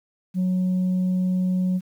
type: tone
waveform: sine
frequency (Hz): 183.8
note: F#3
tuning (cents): -11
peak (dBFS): -17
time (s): 0.34-1.81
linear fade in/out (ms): 50
effects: tanh soft clip ceiling -18 dBFS + 9-bit